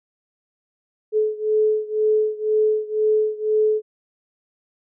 sine beating tone pair, 429.3 / 431.3 Hz, A4 / A4, -43 / -35 cents, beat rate 2 Hz, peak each -19 / -21 dBFS, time 1.12-3.82 s, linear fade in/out 50 ms, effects none

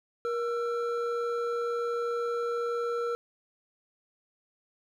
triangle tone pair together, 473.4 / 1339 Hz, A#4 / E6, +27 / +27 cents, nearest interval octave + tritone, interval 1800 cents, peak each -27 / -33 dBFS, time 0.25-3.15 s, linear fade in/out 0 ms, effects none

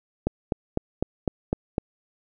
click train, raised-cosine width 2 ms, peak -9 dBFS, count 7, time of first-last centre 0.27-1.781 s, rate 3.97 Hz, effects none

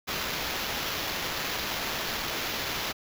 white noise with sample-and-hold, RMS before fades -32 dBFS, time 0.07-2.93 s, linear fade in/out 20 ms, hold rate 8820 Hz, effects none

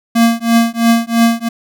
square tone with tremolo, 231.2 Hz, A#3, 14 cents flat, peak -6 dBFS, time 0.15-1.49 s, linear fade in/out 10 ms, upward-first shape triangle, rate 3 Hz, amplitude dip 100%, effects none

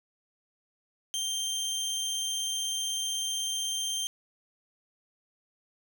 25% pulse tone, 3158 Hz, G7, 12 cents sharp, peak -26 dBFS, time 1.14-4.07 s, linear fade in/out 0 ms, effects none

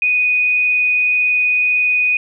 sine tone with frequency modulation, 2484 Hz, D#7, 3 cents flat, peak -12 dBFS, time 0.02-2.17 s, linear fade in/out 2 ms, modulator 21.8 Hz, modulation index 0.67, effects none

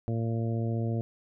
harmonic tone, 114.4 Hz, A#2, 32 cents flat, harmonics 1 / 2 / 3 / 4 / 5 / 6, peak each -28 / -34 / -38 / -40 / -42 / -44 dBFS, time 0.08-1.01 s, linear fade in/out 0 ms, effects none

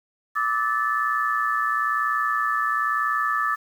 sine tone cluster, 1169 / 1290 / 1749 Hz, D6 / E6 / A6, -8 / -38 / -11 cents, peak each -25 dBFS, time 0.35-3.56 s, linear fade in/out 20 ms, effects 8-bit

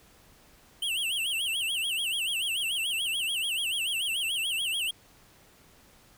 square tone with vibrato, 2960 Hz, F#7, in tune, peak -28 dBFS, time 0.82-4.91 s, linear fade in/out 5 ms, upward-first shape sine, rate 6.9 Hz, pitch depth 200 cents each way, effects pink hiss -58 dBFS RMS until 6.17 s

